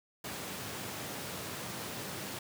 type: high-pass noise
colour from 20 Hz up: pink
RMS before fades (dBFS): -41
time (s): 0.24-2.39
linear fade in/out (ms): 5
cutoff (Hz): 100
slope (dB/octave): 24
effects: none